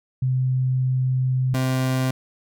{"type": "tone pair in turn", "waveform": ["sine", "30% pulse"], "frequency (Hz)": [129, 129.9], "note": ["C3", "C3"], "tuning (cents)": [-24, -12], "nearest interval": "unison", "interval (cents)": 12, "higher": "second", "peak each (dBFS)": [-18, -17], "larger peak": "second", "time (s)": [[0.22, 1.54], [1.54, 2.11]], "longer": "first", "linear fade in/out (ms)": 5, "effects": []}